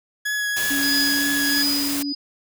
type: tone with vibrato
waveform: 40% pulse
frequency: 1680 Hz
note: G#6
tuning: 19 cents sharp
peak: -21 dBFS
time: 0.25-1.63 s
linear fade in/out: 10 ms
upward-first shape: triangle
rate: 3.1 Hz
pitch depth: 15 cents each way
type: noise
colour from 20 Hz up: white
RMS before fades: -27 dBFS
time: 0.56-2.03 s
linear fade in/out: 10 ms
type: tone with pitch glide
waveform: sine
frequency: 280 to 283.7 Hz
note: C#4 to C#4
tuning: +18 to +40 cents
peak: -24 dBFS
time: 0.7-2.13 s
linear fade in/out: 10 ms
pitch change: +22 cents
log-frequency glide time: 0.98-1.22 s
type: tone with tremolo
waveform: sine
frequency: 4955 Hz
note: D#8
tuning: 8 cents flat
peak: -19 dBFS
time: 0.82-2.15 s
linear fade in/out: 10 ms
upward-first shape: triangle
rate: 1.5 Hz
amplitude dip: 95%
effects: none